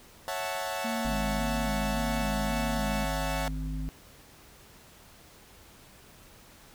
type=chord; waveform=sawtooth; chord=F# minor seventh; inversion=second; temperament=equal; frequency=554.4 / 659.3 / 740 / 880 Hz; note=C#5 / E5 / F#5 / A5; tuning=0 / 0 / 0 / 0 cents; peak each=-33 dBFS; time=0.28-3.48 s; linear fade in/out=0 ms
type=tone with vibrato; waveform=triangle; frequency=220 Hz; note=A3; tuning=in tune; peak=-30 dBFS; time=0.84-3.05 s; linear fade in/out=10 ms; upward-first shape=square; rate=1.8 Hz; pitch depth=72 cents each way
type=harmonic tone; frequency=51.91 Hz; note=G#1; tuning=in tune; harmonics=1 / 3 / 5; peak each=-32 / -37 / -39 dBFS; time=1.05-3.89 s; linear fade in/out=0 ms
effects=pink hiss -54 dBFS RMS until 6.74 s